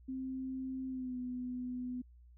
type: tone with pitch glide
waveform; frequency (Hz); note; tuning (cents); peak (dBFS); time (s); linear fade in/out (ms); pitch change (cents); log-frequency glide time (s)
sine; 261.6 to 249.5; C4 to B3; 0 to +18; -37; 0.08-2.02; 10; -82; 0.88-1.18
effects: added 60 Hz sine -56 dBFS peak until 2.37 s